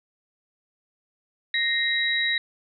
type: tone cluster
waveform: sine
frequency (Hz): 1862 / 2083 / 3859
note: A#6 / C7 / B7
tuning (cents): -2 / -8 / -41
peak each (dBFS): -24 / -30 / -25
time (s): 1.54-2.38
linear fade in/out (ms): 2
effects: none